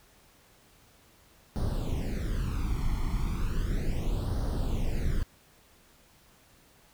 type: noise with flanger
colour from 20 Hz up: brown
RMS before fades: -29 dBFS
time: 1.56-5.23 s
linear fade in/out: 0 ms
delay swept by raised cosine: 0.2 to 0.94 ms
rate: 0.35 Hz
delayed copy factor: +0.9
effects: pink hiss -60 dBFS RMS until 6.93 s